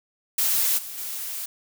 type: noise with level steps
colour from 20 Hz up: blue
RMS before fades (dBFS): -22 / -36 / -32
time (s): 0.38-1.46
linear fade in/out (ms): 5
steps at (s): 0.77 / 0.97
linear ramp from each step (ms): 20
effects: none